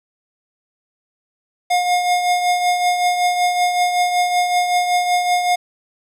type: tone with tremolo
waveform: square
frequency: 715 Hz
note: F5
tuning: 41 cents sharp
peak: -13 dBFS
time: 1.7-5.56 s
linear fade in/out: 10 ms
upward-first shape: triangle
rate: 5.3 Hz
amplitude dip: 55%
effects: low-pass 11000 Hz 12 dB/octave + 8-bit